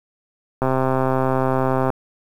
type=click train; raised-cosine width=1 ms; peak=-6 dBFS; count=169; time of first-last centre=0.62-1.902 s; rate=131 Hz; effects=7-bit